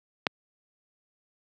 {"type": "click", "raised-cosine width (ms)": 0.3, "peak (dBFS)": -6, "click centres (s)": 0.268, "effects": ["high-pass 150 Hz 12 dB/octave"]}